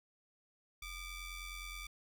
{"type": "ring-modulated tone", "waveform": "sawtooth", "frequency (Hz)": 1174.7, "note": "D6", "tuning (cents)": 0, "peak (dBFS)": -37, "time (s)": [0.82, 1.87], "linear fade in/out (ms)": 5, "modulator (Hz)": 1130, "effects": []}